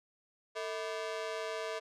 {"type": "ring-modulated tone", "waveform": "sawtooth", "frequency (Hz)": 545, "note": "C#5", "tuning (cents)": -29, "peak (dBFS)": -29, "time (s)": [0.55, 1.8], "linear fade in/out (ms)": 20, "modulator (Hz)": 97, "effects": ["low-pass 6000 Hz 12 dB/octave"]}